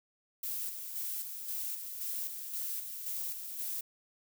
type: noise with tremolo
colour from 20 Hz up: violet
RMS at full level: -37 dBFS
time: 0.43-3.81 s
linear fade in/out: 5 ms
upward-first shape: square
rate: 1.9 Hz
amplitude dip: 45%
effects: none